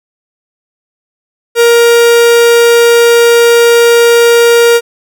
45% pulse tone, 469.9 Hz, A#4, 14 cents sharp, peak -3 dBFS, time 1.55-4.81 s, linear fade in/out 50 ms, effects none

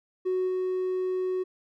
triangle tone with level steps, 370 Hz, F#4, in tune, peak -21 / -23 dBFS, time 0.25-1.44 s, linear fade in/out 20 ms, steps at 0.47 s, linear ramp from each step 20 ms, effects tanh soft clip ceiling -20 dBFS

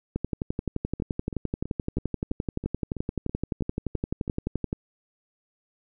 two click trains, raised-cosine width 3 ms, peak -21 / -14 dBFS, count 11 / 54, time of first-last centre 1-4.279 / 0.16-4.729 s, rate 3.05 / 11.6 Hz, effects none

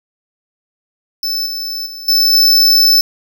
square tone with level steps, 5274 Hz, E8, in tune, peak -16 / -20 / -27 / -9 / -7 dBFS, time 1.23-3.01 s, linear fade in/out 2 ms, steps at 1.46 / 1.86 / 2.08 / 2.33 s, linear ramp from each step 5 ms, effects none

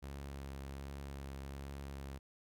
sawtooth tone with vibrato, 68.9 Hz, C#2, 10 cents flat, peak -40 dBFS, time 0.02-2.19 s, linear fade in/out 20 ms, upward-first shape triangle, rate 1.3 Hz, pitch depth 22 cents each way, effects none

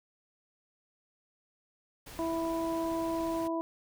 pink noise, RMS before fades -47 dBFS, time 2.06-3.48 s, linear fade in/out 10 ms
harmonic tone, 329.6 Hz, E4, in tune, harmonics 1 / 2 / 3, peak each -32 / -35 / -37 dBFS, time 2.19-3.61 s, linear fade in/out 0 ms
effects none

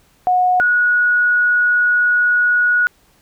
sine tone pair in turn, 729 / 1458 Hz, F#5 / F#6, -26 / -26 cents, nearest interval octave, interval 1200 cents, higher second, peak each -11 dBFS, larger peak neither, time 0.27-0.6 / 0.6-2.87 s, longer second, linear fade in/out 0 ms, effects pink hiss -55 dBFS RMS until 3.21 s

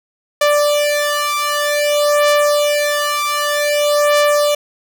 sawtooth beating tone pair, 587.3 / 587.83 Hz, D5 / D5, 0 / +1 cents, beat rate 0.53 Hz, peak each -12 dBFS, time 0.41-4.55 s, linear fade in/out 5 ms, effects none

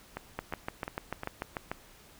two click trains, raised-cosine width 0.5 ms, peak -18 / -21 dBFS, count 10 / 4, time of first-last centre 0.39-1.715 / 0.17-1.234 s, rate 6.79 / 2.82 Hz, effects pink hiss -56 dBFS RMS until 2.19 s

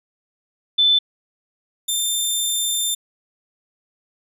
sine / 15% pulse tone pair in turn, 3520 / 3584 Hz, A7 / A7, 0 / +31 cents, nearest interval unison, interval 31 cents, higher second, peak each -12 dBFS, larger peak neither, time 0.78-0.99 / 1.88-2.95 s, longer second, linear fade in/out 10 ms, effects resampled to 32000 Hz

